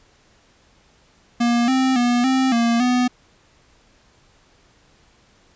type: tone with pitch steps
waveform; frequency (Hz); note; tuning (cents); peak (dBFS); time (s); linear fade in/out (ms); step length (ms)
square; 237.4 / 261.6 / 242.1 / 262.3 / 233.5 / 248.3; A#3 / C4 / B3 / C4 / A#3 / B3; +32 / 0 / -34 / +4 / +3 / +9; -16; 1.4-3.08; 10; 280
effects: pink hiss -56 dBFS RMS until 5.55 s + resampled to 16000 Hz